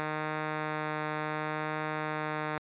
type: tone with vibrato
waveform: 5% pulse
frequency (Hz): 153.7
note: D#3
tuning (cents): -21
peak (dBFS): -20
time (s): 0-2.58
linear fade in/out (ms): 0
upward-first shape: triangle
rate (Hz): 0.69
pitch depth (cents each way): 8
effects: resampled to 8000 Hz